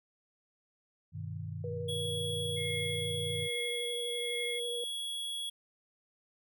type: chord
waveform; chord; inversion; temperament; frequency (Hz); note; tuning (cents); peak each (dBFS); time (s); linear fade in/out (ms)
sine; G augmented; none; equal with one note detuned; 98.79 / 123.47 / 155.56; G2 / B2 / D#3; +14 / 0 / 0; -40 / -44 / -41; 1.12-3.49; 50
type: tone with vibrato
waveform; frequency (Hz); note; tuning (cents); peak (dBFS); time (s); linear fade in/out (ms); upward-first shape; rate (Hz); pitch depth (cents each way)
sine; 480; B4; -49; -37; 1.64-4.84; 2; sine; 12; 18
type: tone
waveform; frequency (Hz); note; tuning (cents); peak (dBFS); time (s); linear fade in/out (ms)
square; 3344; G#7; +11; -36; 1.88-5.5; 10
type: tone with tremolo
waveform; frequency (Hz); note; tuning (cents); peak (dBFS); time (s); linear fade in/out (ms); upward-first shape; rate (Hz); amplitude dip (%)
sine; 2144; C7; +42; -36; 2.56-4.6; 20; triangle; 1.2; 90
effects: none